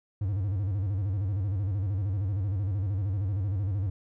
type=tone with vibrato; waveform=triangle; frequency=98 Hz; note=G2; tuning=in tune; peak=-24 dBFS; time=0.21-3.9 s; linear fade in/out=5 ms; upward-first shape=square; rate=13 Hz; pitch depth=110 cents each way; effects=none